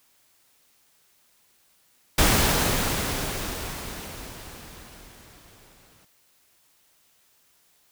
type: noise with exponential decay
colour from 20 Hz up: pink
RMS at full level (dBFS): -18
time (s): 2.18-6.05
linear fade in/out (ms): 5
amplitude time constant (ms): 840
effects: white hiss -63 dBFS RMS until 7.91 s